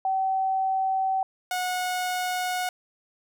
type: tone pair in turn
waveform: sine / sawtooth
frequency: 765 / 729.7 Hz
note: G5 / F#5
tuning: -42 / -24 cents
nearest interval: minor second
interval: 82 cents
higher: first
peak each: -22 dBFS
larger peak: neither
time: 0.05-1.23 / 1.51-2.69 s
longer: neither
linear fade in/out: 2 ms
effects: none